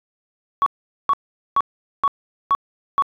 sine tone bursts, 1119 Hz, C#6, 16 cents sharp, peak -12 dBFS, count 6, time 0.62-3.022 s, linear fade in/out 0 ms, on 42 ms, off 430 ms, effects tanh soft clip ceiling -9 dBFS

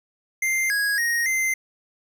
square tone with pitch steps, 2094 / 1655 / 1871 / 2076 Hz, C7 / G#6 / A#6 / C7, +1 / -6 / +6 / -14 cents, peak -21 dBFS, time 0.42-1.54 s, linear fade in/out 5 ms, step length 280 ms, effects none

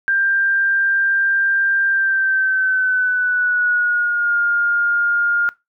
sine tone with pitch glide, 1587 to 1413.9 Hz, G6 to F6, +21 to +21 cents, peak -14 dBFS, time 0.08-5.49 s, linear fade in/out 0 ms, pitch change -200 cents, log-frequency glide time 1.87-4.38 s, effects noise-tail reverb RT60 0.2 s tail -20 dB re dry

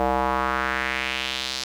square tone with band-pass filter sweep, 65.1 Hz, C2, 8 cents flat, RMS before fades -25 dBFS, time 0-1.64 s, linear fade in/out 0 ms, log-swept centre 700 to 4800 Hz, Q 2.2, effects 8-bit

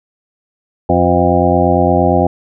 harmonic tone with a mistuned harmonic, 88.7 Hz, F2, 27 cents sharp, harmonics 1 / 2 / 3 / 4 / 6 / 7 / 8 / 9, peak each -17 / -17 / -17 / -17 / -17 / -17 / -17 / -17 dBFS, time 0.89-2.27 s, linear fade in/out 5 ms, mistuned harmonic 6, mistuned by -67 cents, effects none

